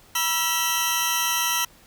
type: tone cluster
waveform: 20% pulse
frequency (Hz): 968 / 1332 / 3147 / 5730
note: B5 / E6 / G7 / F8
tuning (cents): -35 / +18 / +6 / +44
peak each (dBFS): -22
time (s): 0.15-1.65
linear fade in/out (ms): 5
effects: pink hiss -53 dBFS RMS until 1.86 s